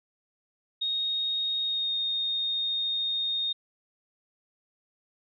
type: tone with pitch glide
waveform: sine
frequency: 3729 to 3693 Hz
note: A#7 to A#7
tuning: 0 to -17 cents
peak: -26 dBFS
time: 0.81-3.53 s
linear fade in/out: 10 ms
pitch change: -17 cents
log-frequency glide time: 1.64-1.93 s
effects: none